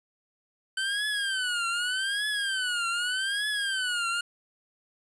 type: tone with vibrato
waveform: 25% pulse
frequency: 1530 Hz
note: G6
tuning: 42 cents flat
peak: -23 dBFS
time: 0.77-4.21 s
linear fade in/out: 5 ms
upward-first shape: triangle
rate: 0.83 Hz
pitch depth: 200 cents each way
effects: resampled to 22050 Hz + 9-bit